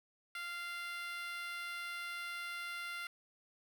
10% pulse tone with high-pass filter, 694 Hz, F5, 11 cents flat, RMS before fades -43 dBFS, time 0.35-3.07 s, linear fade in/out 2 ms, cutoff 1600 Hz, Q 5, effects none

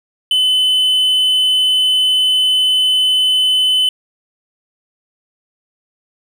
triangle tone, 3026 Hz, F#7, 38 cents sharp, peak -9 dBFS, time 0.31-3.89 s, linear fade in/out 2 ms, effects none

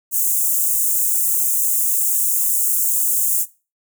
white high-pass noise, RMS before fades -18 dBFS, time 0.11-3.46 s, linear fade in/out 50 ms, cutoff 6900 Hz, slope 48 dB/octave, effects noise-tail reverb RT60 0.3 s tail -18 dB re dry

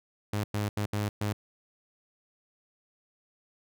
sawtooth tone bursts at uneven times, 103.83 Hz, G#2, in tune, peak -24 dBFS, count 5, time 0.33-0.44 / 0.54-0.69 / 0.77-0.86 / 0.93-1.09 / 1.21-1.33 s, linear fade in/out 5 ms, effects none

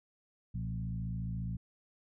sine tone with frequency modulation, 120 Hz, B2, 49 cents flat, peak -34 dBFS, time 0.54-1.57 s, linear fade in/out 10 ms, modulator 54.5 Hz, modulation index 1.2, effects none

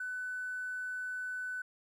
triangle tone with hard clipping, 1500 Hz, F#6, 23 cents sharp, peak -36 dBFS, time 0-1.62 s, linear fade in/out 5 ms, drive 3 dB, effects none

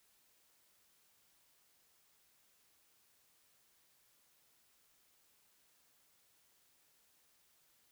silence, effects white hiss -72 dBFS RMS until 7.91 s

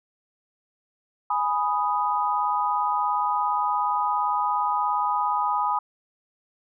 sine chord, G# minor, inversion none, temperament equal, 830.6 / 987.8 / 1244.5 Hz, G#5 / B5 / D#6, 0 / 0 / 0 cents, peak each -26 / -25 / -26 dBFS, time 1.3-5.79 s, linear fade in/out 5 ms, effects none

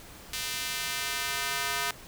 square tone with high-pass filter sweep, 138.9 Hz, C#3, 4 cents sharp, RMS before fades -32 dBFS, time 0.33-1.91 s, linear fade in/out 2 ms, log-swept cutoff 2900 to 1200 Hz, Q 0.81, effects pink hiss -48 dBFS RMS until 2.07 s

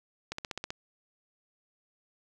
click train, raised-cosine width 0.2 ms, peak -18 dBFS, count 7, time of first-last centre 0.32-0.705 s, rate 15.6 Hz, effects none

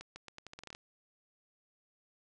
accelerating click train, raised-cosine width 0.2 ms, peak -29 dBFS, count 12, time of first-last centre 0.01-0.749 s, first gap 150 ms, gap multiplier 0.82, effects resampled to 22050 Hz + 10-bit

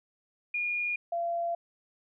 sine tone pair in turn, 2431 / 683.7 Hz, D#7 / F5, -41 / -37 cents, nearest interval octave + minor seventh, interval 2196 cents, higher first, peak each -28 dBFS, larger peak neither, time 0.54-0.96 / 1.12-1.55 s, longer second, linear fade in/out 5 ms, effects none

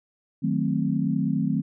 sine chord, D# diminished seventh, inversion none, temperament equal, 155.56 / 185 / 220 / 261.6 Hz, D#3 / F#3 / A3 / C4, 0 / 0 / 0 / 0 cents, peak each -27 dBFS, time 0.42-1.62 s, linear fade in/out 20 ms, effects none

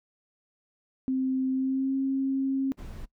sine tone with pitch glide, 261.6 to 268.8 Hz, C4 to C4, 0 to +47 cents, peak -24 dBFS, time 1.08-2.72 s, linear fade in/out 0 ms, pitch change +47 cents, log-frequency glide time 1.51-1.95 s
brown noise, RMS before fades -39 dBFS, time 2.77-3.06 s, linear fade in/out 20 ms
effects noise-tail reverb RT60 0.1 s tail -20 dB re dry

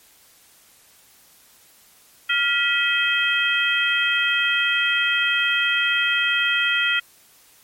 sine tone cluster, 1402 / 1946 / 2553 / 3183 Hz, F6 / B6 / D#7 / G7, +6 / -26 / +44 / +26 cents, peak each -23 dBFS, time 2.29-7 s, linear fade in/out 10 ms, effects white hiss -53 dBFS RMS until 7.63 s + MP3 64 kbps

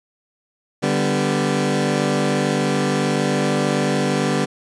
20% pulse chord, G major, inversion second, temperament equal, 146.83 / 196 / 246.9 Hz, D3 / G3 / B3, 0 / 0 / 0 cents, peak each -17 dBFS, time 0.82-4.46 s, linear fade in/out 20 ms, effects resampled to 22050 Hz

